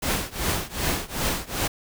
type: noise with tremolo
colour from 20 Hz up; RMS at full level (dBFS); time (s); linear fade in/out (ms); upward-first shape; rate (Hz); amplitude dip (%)
pink; -23; 0.02-1.68; 10; triangle; 2.6; 95
effects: none